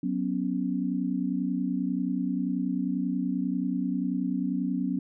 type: chord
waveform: sine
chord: F# suspended fourth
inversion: none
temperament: equal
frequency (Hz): 185 / 246.9 / 277.2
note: F#3 / B3 / C#4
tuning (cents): 0 / 0 / 0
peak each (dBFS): -30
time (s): 0.03-4.99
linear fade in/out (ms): 5
effects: none